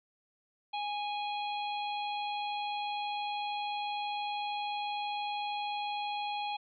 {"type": "harmonic tone", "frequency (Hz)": 827, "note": "G#5", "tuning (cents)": -8, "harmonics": [1, 3, 4, 5], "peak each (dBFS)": [-34, -42, -43, -47], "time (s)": [0.73, 6.57], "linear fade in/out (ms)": 10, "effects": []}